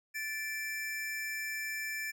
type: tone pair together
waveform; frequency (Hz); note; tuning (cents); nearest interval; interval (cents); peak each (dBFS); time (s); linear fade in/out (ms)
square; 1753 / 2340; A6 / D7; -7 / -7; perfect fourth; 500; -39 / -39; 0.14-2.12; 20
effects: none